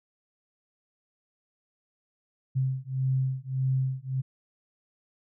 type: beating tone pair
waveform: sine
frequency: 130.81 / 132.51 Hz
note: C3 / C3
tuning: 0 / +22 cents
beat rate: 1.7 Hz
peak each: -28 dBFS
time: 2.55-4.22 s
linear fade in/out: 20 ms
effects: none